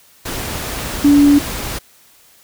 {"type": "tone in noise", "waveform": "sine", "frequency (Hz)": 287.2, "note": "D4", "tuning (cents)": -39, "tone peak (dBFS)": -6, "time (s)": [1.04, 1.39], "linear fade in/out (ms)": 10, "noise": "pink", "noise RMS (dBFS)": -24, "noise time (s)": [0.25, 1.79], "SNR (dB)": 15, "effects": ["white hiss -49 dBFS RMS until 2.43 s"]}